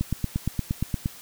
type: click train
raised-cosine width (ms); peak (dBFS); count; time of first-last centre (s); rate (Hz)
5; -12; 10; 0.01-1.059; 8.58
effects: white hiss -45 dBFS RMS until 1.21 s